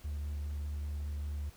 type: tone with vibrato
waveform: triangle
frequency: 73.42 Hz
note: D2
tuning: in tune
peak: -32 dBFS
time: 0.04-1.5 s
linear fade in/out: 10 ms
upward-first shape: sine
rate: 5 Hz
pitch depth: 11 cents each way
effects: tanh soft clip ceiling -29 dBFS + pink hiss -59 dBFS RMS until 1.56 s